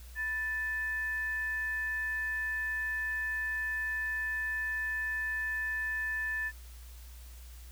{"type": "tone with frequency modulation", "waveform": "sine", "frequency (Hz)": 1760, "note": "A6", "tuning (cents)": 0, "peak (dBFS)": -31, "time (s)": [0.15, 6.52], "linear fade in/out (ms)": 50, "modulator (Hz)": 774, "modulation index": 0.22, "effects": ["added 60 Hz sine -46 dBFS peak until 7.71 s", "white hiss -57 dBFS RMS until 7.71 s"]}